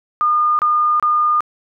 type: tone bursts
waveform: sine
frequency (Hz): 1216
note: D#6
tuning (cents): -40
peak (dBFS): -12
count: 3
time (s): 0.21-1.406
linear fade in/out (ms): 0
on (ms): 380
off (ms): 28
effects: none